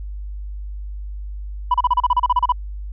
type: tone bursts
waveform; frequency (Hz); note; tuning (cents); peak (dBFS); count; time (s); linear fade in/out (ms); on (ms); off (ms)
sine; 987.8; B5; 0; -10; 13; 1.71-2.522; 5; 32; 33
effects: tanh soft clip ceiling -10 dBFS + added 50 Hz sine -27 dBFS peak until 2.92 s